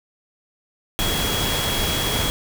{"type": "tone in noise", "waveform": "sine", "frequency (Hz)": 3322, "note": "G#7", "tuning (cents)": 0, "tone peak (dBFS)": -26, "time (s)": [0.99, 2.3], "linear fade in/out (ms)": 0, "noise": "pink", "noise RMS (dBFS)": -23, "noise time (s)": [0.99, 2.3], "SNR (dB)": -6, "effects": []}